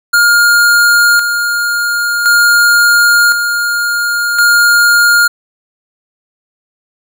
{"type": "tone with tremolo", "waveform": "square", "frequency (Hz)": 1415, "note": "F6", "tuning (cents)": 22, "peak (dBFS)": -6, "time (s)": [0.13, 5.28], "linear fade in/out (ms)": 10, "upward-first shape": "square", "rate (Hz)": 0.47, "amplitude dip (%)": 50, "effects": []}